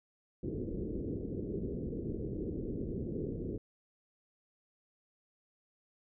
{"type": "low-pass noise", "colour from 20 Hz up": "white", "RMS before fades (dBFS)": -38, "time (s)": [0.43, 3.58], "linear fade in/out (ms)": 2, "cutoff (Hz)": 440, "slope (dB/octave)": 48, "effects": []}